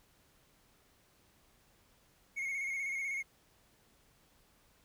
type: tone with vibrato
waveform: triangle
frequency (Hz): 2179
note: C#7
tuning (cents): -30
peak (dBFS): -33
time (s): 2.36-3.23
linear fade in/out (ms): 20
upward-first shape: square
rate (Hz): 16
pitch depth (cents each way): 34
effects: pink hiss -68 dBFS RMS until 4.84 s